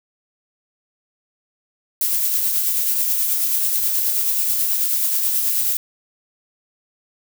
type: noise with tremolo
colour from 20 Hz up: violet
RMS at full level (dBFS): -18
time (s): 2.01-5.77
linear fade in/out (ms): 2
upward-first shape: triangle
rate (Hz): 9.3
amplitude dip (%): 35
effects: none